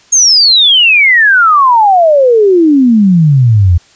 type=exponential sweep; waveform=sine; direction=down; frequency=6645 to 82.41 Hz; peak=-3 dBFS; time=0.12-3.78 s; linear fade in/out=10 ms; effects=white hiss -44 dBFS RMS until 3.95 s + resampled to 16000 Hz